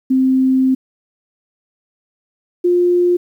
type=tone pair in turn; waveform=sine; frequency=261.5 / 353.6 Hz; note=C4 / F4; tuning=-1 / +22 cents; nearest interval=perfect fourth; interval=523 cents; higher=second; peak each=-10 dBFS; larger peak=neither; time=0.1-0.75 / 2.64-3.17 s; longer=first; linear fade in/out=10 ms; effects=8-bit